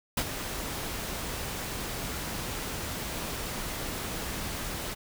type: noise with ADSR envelope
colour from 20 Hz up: pink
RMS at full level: -26 dBFS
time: 0.17-4.95 s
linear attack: 6 ms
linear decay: 60 ms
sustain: -9 dB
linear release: 24 ms
effects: none